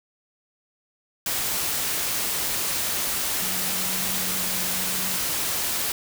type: tone in noise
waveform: sine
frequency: 185 Hz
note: F#3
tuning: in tune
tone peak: -37 dBFS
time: 3.42-5.16 s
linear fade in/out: 2 ms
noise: white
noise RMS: -26 dBFS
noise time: 1.26-5.92 s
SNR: -14 dB
effects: none